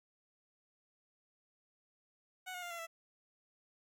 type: tone with pitch steps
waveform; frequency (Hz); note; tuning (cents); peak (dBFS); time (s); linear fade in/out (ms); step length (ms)
15% pulse; 740 / 719.8 / 700.1 / 680.9 / 662.3; F#5 / F#5 / F5 / F5 / E5; 0 / -48 / +4 / -44 / +8; -36; 2.46-2.87; 20; 82
effects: 13-bit